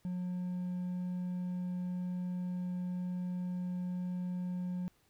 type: tone with hard clipping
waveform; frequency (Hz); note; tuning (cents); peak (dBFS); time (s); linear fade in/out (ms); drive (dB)
triangle; 180.1; F#3; -46; -35; 0.05-4.88; 0; 5
effects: pink hiss -71 dBFS RMS until 5.09 s